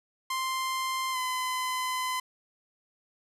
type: tone with pitch glide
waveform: sawtooth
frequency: 1046.5 to 1019.1 Hz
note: C6 to C6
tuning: 0 to -46 cents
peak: -25 dBFS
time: 0.3-2.2 s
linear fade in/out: 5 ms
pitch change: -46 cents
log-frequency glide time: 1.12-1.17 s
effects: resampled to 32000 Hz + 11-bit